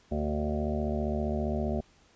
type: harmonic tone with a mistuned harmonic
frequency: 75.1 Hz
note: D2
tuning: 39 cents sharp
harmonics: 1 / 2 / 3 / 5 / 6 / 7 / 8 / 9 / 10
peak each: -32 / -39 / -32 / -36 / -45 / -44 / -37 / -39 / -46 dBFS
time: 0.11-1.81 s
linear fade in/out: 10 ms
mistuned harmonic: 7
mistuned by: +41 cents
effects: pink hiss -62 dBFS RMS until 2.15 s + resampled to 16000 Hz